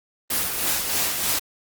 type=noise with tremolo; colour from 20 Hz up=white; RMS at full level=-22 dBFS; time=0.3-1.39 s; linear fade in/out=5 ms; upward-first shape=sine; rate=3.2 Hz; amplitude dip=45%; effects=Opus 24 kbps

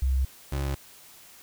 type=tone pair in turn; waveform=sine / 30% pulse; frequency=65.7 / 68.86 Hz; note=C2 / C#2; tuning=+8 / -11 cents; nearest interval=minor second; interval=81 cents; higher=second; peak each=-21 / -24 dBFS; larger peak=first; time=0.02-0.25 / 0.52-0.75 s; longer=neither; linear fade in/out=5 ms; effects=white hiss -51 dBFS RMS until 1.42 s

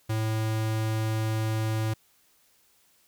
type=tone; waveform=square; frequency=110 Hz; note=A2; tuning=in tune; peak=-26 dBFS; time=0.09-1.94 s; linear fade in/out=10 ms; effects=white hiss -64 dBFS RMS until 3.07 s

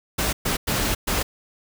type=noise bursts at uneven times; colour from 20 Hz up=pink; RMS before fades=-23 dBFS; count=4; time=0.18-0.33 / 0.45-0.57 / 0.67-0.95 / 1.07-1.23 s; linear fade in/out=10 ms; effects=none

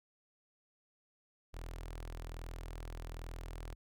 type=tone with notch filter; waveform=sawtooth; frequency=41.2 Hz; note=E1; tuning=in tune; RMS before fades=-45 dBFS; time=1.53-3.75 s; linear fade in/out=20 ms; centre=190 Hz; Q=1.1; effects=none

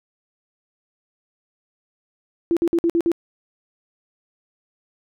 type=tone bursts; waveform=sine; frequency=337.6 Hz; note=E4; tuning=41 cents sharp; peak=-15 dBFS; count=6; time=2.51-3.117 s; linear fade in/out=0 ms; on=57 ms; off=53 ms; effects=none

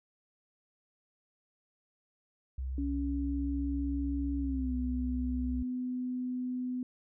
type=tone with vibrato; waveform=sine; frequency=65 Hz; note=C2; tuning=11 cents flat; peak=-33 dBFS; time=2.58-5.63 s; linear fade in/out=5 ms; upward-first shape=square; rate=18 Hz; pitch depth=10 cents each way
type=tone with pitch glide; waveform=sine; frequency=280.4 to 251.3 Hz; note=C#4 to B3; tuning=+20 to +30 cents; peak=-32 dBFS; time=2.78-6.83 s; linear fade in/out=2 ms; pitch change=-190 cents; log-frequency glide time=4.39-4.74 s
effects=none

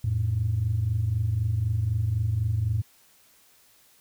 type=tone pair together; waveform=sine; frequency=87.31 / 111.26 Hz; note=F2 / A2; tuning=0 / +20 cents; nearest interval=major third; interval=420 cents; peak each=-27 / -23 dBFS; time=0.04-2.82 s; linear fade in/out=5 ms; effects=tanh soft clip ceiling -16 dBFS + white hiss -59 dBFS RMS until 4 s

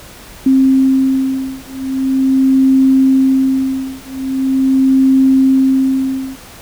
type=beating tone pair; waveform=sine; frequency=265.1 / 265.52 Hz; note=C4 / C4; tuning=+23 / +26 cents; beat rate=0.42 Hz; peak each=-12 dBFS; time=0.46-6.36 s; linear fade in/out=5 ms; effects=pink hiss -36 dBFS RMS until 6.61 s

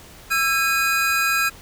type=tone cluster; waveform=square; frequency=1336 / 1623 / 2488 Hz; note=E6 / G#6 / D#7; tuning=+23 / -40 / -1 cents; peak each=-23 dBFS; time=0.3-1.5 s; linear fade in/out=20 ms; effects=pink hiss -44 dBFS RMS until 1.61 s

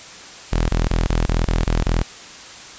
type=tone bursts; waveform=sawtooth; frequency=41.2 Hz; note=E1; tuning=in tune; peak=-12 dBFS; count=8; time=0.52-2.027 s; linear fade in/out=10 ms; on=170 ms; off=21 ms; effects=white hiss -38 dBFS RMS until 2.78 s + resampled to 16000 Hz

